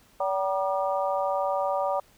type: harmonic tone with a mistuned harmonic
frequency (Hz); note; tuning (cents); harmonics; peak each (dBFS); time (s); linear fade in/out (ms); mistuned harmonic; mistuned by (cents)
191.2; G3; -43; 3 / 4 / 5 / 6; -27 / -29 / -31 / -33; 0.2-2; 5; 6; +81
effects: pink hiss -59 dBFS RMS until 2.17 s